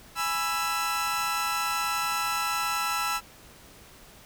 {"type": "chord", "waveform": "sawtooth", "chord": "E major", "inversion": "first", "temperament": "equal with one note detuned", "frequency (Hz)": [830.6, 987.8, 1330], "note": ["G#5", "B5", "E6"], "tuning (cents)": [0, 0, 15], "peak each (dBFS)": [-30, -30, -24], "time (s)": [0.15, 3.21], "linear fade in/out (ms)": 50, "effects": ["pink hiss -51 dBFS RMS until 4.25 s"]}